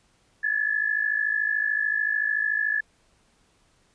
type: tone pair together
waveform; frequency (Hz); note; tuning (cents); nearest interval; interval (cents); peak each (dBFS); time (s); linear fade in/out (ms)
sine; 1691 / 1744.6; G#6 / A6; +31 / -15; minor second; 54; -25 / -25; 0.43-2.81; 10
effects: pink hiss -64 dBFS RMS until 3.94 s + resampled to 22050 Hz